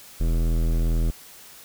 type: tone with hard clipping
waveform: sine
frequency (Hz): 41.14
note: E1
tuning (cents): -3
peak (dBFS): -21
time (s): 0.2-1.11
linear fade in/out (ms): 10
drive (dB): 17
effects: white hiss -46 dBFS RMS until 1.64 s